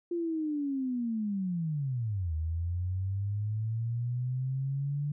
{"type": "linear two-way sweep", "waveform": "sine", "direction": "down then up", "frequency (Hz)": [349.2, 77.78, 147], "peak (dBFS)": -29, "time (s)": [0.11, 5.12], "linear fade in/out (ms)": 5, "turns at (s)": 2.34, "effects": []}